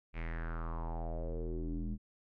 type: tone with low-pass filter sweep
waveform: square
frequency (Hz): 41.2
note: E1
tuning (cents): 0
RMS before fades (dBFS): -38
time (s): 0.13-1.98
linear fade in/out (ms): 50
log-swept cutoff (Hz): 2400 to 210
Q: 5.1
effects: none